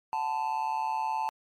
triangle tone with amplitude modulation, 880 Hz, A5, in tune, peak -22 dBFS, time 0.13-1.29 s, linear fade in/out 0 ms, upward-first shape sine, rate 139 Hz, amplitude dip 80%, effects MP3 64 kbps

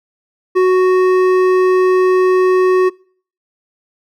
sine tone with hard clipping, 370 Hz, F#4, in tune, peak -10 dBFS, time 0.55-2.9 s, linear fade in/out 20 ms, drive 10 dB, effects noise-tail reverb RT60 0.5 s tail -25 dB re dry

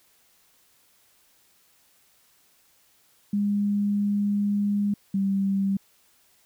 sine tone pair in turn, 203.9 / 195.71 Hz, G#3 / G3, -32 / -3 cents, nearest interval minor second, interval 71 cents, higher first, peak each -21 dBFS, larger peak neither, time 3.33-4.94 / 5.14-5.77 s, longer first, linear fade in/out 5 ms, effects white hiss -62 dBFS RMS until 6.45 s

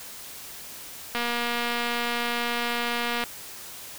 click train, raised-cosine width 0.3 ms, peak -12 dBFS, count 498, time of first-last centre 1.15-3.238 s, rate 238 Hz, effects white hiss -41 dBFS RMS until 3.98 s

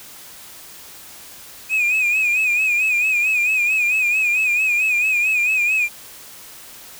triangle tone with vibrato, 2489 Hz, D#7, in tune, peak -13 dBFS, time 1.69-5.89 s, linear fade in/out 50 ms, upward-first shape sine, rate 4.5 Hz, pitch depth 74 cents each way, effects tanh soft clip ceiling -9 dBFS + white hiss -40 dBFS RMS until 6.99 s

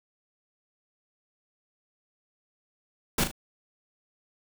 pink noise with echo, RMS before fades -24 dBFS, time 3.18-3.24 s, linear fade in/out 5 ms, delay 37 ms, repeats 2, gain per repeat -8 dB, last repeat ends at 3.314 s, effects none

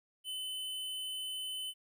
square tone, 3031 Hz, F#7, 41 cents sharp, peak -38 dBFS, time 0.24-1.74 s, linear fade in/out 50 ms, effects 13-bit

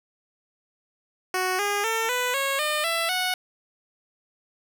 10% pulse tone with pitch steps, 370 / 408.2 / 450.3 / 496.8 / 548 / 604.5 / 666.9 / 735.7 Hz, F#4 / G#4 / A4 / B4 / C#5 / D5 / E5 / F#5, 0 / -30 / +40 / +10 / -20 / +50 / +20 / -10 cents, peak -15 dBFS, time 1.34-3.34 s, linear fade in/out 2 ms, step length 250 ms, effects none

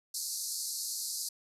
pink band-pass noise, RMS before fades -37 dBFS, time 0.14-1.29 s, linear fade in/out 5 ms, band 4200 to 13000 Hz, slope 96 dB/octave, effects none

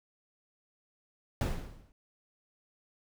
brown noise with exponential decay, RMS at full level -25 dBFS, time 1.41-1.92 s, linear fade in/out 1 ms, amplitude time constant 110 ms, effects none

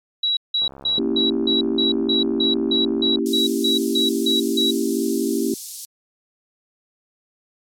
sine tone bursts, 3895 Hz, B7, 25 cents flat, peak -17 dBFS, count 15, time 0.23-4.71 s, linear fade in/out 5 ms, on 140 ms, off 170 ms
click train, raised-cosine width 1 ms, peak -25 dBFS, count 176, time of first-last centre 0.62-3.186 s, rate 68.2 Hz
sine chord, A# diminished seventh, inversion none, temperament equal, 233.1 / 277.2 / 329.6 / 392 Hz, A#3 / C#4 / E4 / G4, 0 / 0 / 0 / 0 cents, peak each -24 dBFS, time 0.98-5.54 s, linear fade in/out 2 ms
white high-pass noise, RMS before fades -31 dBFS, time 3.26-5.85 s, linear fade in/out 0 ms, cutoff 4500 Hz, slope 24 dB/octave
effects low-pass 12000 Hz 12 dB/octave + MP3 96 kbps

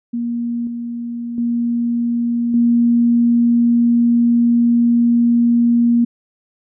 sine tone with level steps, 236.5 Hz, A#3, 25 cents sharp, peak -18 / -22 / -15 / -10 dBFS, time 0.13-6.05 s, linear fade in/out 10 ms, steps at 0.67 / 1.38 / 2.54 s, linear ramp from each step 2 ms, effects none

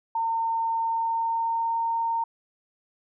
sine tone with pitch glide, 910 to 917.9 Hz, A#5 to A#5, -42 to -27 cents, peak -23 dBFS, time 0.15-2.24 s, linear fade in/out 5 ms, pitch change +15 cents, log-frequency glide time 0.82-1.8 s, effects none

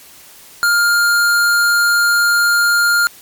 square tone, 1406 Hz, F6, 11 cents sharp, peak -11 dBFS, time 0.63-3.07 s, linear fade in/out 0 ms, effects white hiss -41 dBFS RMS until 3.21 s + MP3 96 kbps

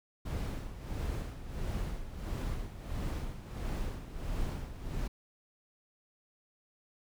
brown noise with tremolo, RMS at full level -34 dBFS, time 0.25-5.08 s, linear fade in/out 10 ms, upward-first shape sine, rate 1.5 Hz, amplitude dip 70%, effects none

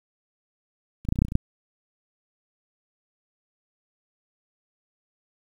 clicks, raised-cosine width 5 ms, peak -27 / -11 / -9 / -26 / -9 / -6 / -17 / -27 / -17 / -6 dBFS, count 10, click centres 1.051 / 1.088 / 1.124 / 1.158 / 1.189 / 1.22 / 1.25 / 1.284 / 1.321 / 1.354 s, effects 8-bit

